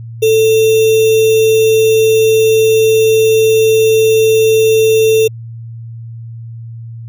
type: tone with sample-and-hold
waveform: sine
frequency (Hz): 441.8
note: A4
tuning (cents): +7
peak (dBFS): -6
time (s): 0.22-5.28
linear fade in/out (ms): 10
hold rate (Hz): 3150
effects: added 115 Hz sine -25 dBFS peak until 7.08 s